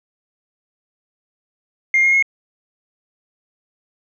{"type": "tone with pitch steps", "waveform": "sine", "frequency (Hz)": [2119, 2141, 2164], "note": ["C7", "C7", "C#7"], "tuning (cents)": [21, 39, -42], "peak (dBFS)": -10, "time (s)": [1.94, 2.225], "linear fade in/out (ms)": 2, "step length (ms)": 95, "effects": ["tanh soft clip ceiling -8 dBFS"]}